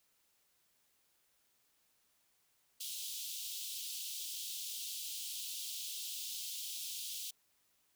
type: high-pass noise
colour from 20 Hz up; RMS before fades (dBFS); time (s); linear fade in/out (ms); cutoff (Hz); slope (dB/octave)
pink; -43; 2.8-7.31; 10; 3000; 48
effects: white hiss -75 dBFS RMS until 7.95 s